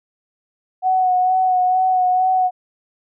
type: tone with vibrato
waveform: sine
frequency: 740 Hz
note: F#5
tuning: in tune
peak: -13 dBFS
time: 0.82-2.51 s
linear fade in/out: 50 ms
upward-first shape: sine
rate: 2.2 Hz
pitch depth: 23 cents each way
effects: none